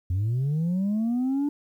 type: linear sweep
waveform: sine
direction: up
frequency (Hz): 85.8 to 293.7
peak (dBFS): -20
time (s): 0.1-1.49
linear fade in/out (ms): 5
effects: tanh soft clip ceiling -21 dBFS + 10-bit